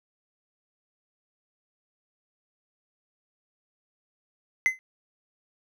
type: tone with exponential decay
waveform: triangle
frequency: 2050 Hz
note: C7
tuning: 36 cents flat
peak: -13 dBFS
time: 4.66-4.79 s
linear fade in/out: 0 ms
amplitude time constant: 27 ms
effects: none